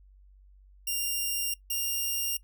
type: tone pair in turn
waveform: 5% pulse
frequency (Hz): 2794 / 2810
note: F7 / F7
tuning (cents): 0 / +10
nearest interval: unison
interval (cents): 10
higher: second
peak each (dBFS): -19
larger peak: neither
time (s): 0.87-1.54 / 1.7-2.37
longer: neither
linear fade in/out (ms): 5
effects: noise-tail reverb RT60 0.1 s tail -20 dB re dry + added 48 Hz sine -53 dBFS peak until 2.43 s